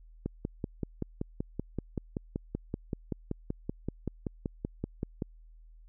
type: click train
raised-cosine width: 3 ms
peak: -19 dBFS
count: 27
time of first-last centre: 0.26-5.222 s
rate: 5.24 Hz
effects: added 40 Hz sine -51 dBFS peak until 5.88 s